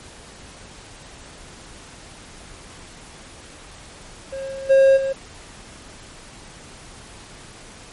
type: tone with level steps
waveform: triangle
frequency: 539 Hz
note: C#5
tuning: 49 cents flat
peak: -25 / -27 / -8 / -18 dBFS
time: 4.32-5.13 s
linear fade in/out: 10 ms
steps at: 4.51 / 4.69 / 4.96 s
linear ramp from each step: 20 ms
effects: pink hiss -42 dBFS RMS until 7.92 s + MP3 48 kbps